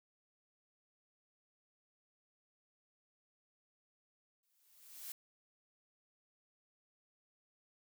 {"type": "noise with exponential growth", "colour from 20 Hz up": "blue", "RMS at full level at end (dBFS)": -44, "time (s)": [4.43, 5.12], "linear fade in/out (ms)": 2, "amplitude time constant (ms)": 150, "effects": []}